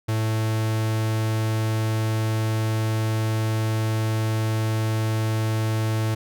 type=tone; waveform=45% pulse; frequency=110 Hz; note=A2; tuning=in tune; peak=-21 dBFS; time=0.08-6.15 s; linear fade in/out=10 ms; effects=none